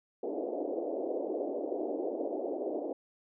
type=band-pass noise; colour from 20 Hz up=pink; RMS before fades=-35 dBFS; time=0.23-2.93 s; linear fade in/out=5 ms; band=290 to 670 Hz; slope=48 dB/octave; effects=none